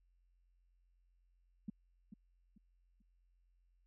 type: tone with echo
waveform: sine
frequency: 207.7 Hz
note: G#3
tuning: in tune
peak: -38 dBFS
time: 1.68-1.7 s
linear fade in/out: 5 ms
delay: 440 ms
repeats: 3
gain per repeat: -10 dB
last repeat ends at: 3.02 s
effects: added 44 Hz sine -70 dBFS peak until 3.86 s